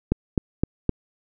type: click train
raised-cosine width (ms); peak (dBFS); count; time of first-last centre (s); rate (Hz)
3; -6; 4; 0.12-0.893; 3.88
effects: none